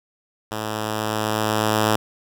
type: tone with level ramp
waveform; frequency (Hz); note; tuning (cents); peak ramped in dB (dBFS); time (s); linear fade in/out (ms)
5% pulse; 108.1; A2; -30; -15 to -5; 0.51-1.96; 5
effects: none